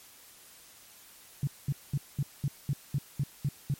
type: tone bursts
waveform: sine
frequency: 140 Hz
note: C#3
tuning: 18 cents sharp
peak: -25 dBFS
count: 10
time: 1.43-3.74 s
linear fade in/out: 2 ms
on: 42 ms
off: 210 ms
effects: white hiss -54 dBFS RMS until 3.79 s + MP3 64 kbps

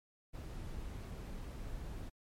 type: noise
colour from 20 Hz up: brown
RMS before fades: -44 dBFS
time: 0.33-2.1 s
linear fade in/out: 20 ms
effects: MP3 64 kbps

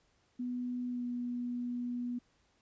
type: tone with pitch glide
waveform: sine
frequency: 246.9 to 243.6 Hz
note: B3 to B3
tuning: 0 to -24 cents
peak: -34 dBFS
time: 0.39-2.19 s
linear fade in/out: 10 ms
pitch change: -24 cents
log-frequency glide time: 0.88-1.04 s
effects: pink hiss -72 dBFS RMS until 2.61 s + resampled to 16000 Hz

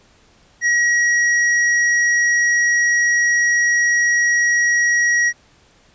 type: tone with tanh clipping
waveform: sine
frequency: 1906 Hz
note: A#6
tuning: 38 cents sharp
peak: -15 dBFS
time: 0.61-5.33 s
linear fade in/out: 50 ms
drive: 16 dB
effects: pink hiss -53 dBFS RMS until 5.94 s + resampled to 16000 Hz

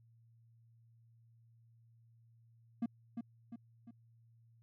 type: tone with echo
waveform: triangle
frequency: 233.1 Hz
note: A#3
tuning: in tune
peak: -30 dBFS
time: 2.82-2.86 s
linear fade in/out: 5 ms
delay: 350 ms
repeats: 3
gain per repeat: -6 dB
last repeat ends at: 3.91 s
effects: added 115 Hz sine -63 dBFS peak until 4.62 s

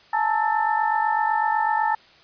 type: tone cluster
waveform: sine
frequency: 855 / 903 / 1311 / 1780 Hz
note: A5 / A5 / E6 / A6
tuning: -50 / +45 / -10 / +20 cents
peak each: -22 / -23 / -31 / -28 dBFS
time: 0.13-1.95 s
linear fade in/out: 5 ms
effects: white hiss -52 dBFS RMS until 2.23 s + resampled to 11025 Hz

